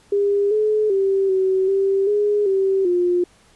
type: tone with pitch steps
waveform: sine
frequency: 403.5 / 427.6 / 389 / 378.8 / 390.3 / 414.1 / 386.2 / 354.4 Hz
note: G#4 / A4 / G4 / F#4 / G4 / G#4 / G4 / F4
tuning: -50 / -49 / -13 / +41 / -8 / -5 / -26 / +25 cents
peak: -15 dBFS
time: 0.12-3.24 s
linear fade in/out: 5 ms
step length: 390 ms
effects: pink hiss -54 dBFS RMS until 3.55 s + resampled to 24000 Hz